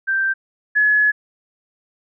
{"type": "tone pair in turn", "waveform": "sine", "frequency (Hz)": [1568, 1698.9], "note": ["G6", "G#6"], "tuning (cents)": [0, 39], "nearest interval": "minor second", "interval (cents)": 139, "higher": "second", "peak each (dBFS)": [-16, -12], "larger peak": "second", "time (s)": [[0.07, 0.34], [0.75, 1.12]], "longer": "second", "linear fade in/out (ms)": 20, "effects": []}